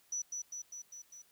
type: tone with echo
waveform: sine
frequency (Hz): 5920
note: F#8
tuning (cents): 0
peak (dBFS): -34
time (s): 0.12-0.22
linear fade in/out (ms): 5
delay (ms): 200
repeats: 5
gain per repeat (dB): -3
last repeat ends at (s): 1.22
effects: white hiss -68 dBFS RMS until 1.31 s